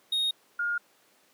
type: tone pair in turn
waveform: triangle / sine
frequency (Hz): 3729 / 1420.4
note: A#7 / F6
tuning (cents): 0 / +29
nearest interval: octave + perfect fourth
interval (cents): 1671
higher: first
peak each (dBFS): -23 / -26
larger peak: first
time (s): 0.12-0.31 / 0.59-0.78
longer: neither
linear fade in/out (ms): 5
effects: pink hiss -63 dBFS RMS until 1.33 s + high-pass 300 Hz 12 dB/octave